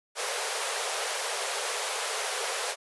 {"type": "band-pass noise", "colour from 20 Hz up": "pink", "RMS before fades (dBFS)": -32, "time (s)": [0.15, 2.76], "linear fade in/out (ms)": 50, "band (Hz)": [410, 11000], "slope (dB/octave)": 96, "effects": []}